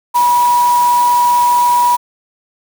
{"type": "tone in noise", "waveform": "sine", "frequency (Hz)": 970, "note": "B5", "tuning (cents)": -31, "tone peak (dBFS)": -8, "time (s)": [0.14, 1.97], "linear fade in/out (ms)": 20, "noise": "white", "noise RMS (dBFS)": -25, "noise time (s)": [0.14, 1.97], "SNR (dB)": 14, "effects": []}